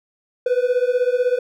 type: beating tone pair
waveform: triangle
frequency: 488.5 / 504.5 Hz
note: B4 / B4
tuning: -19 / +37 cents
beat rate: 16 Hz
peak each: -17 dBFS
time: 0.46-1.39 s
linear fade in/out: 5 ms
effects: none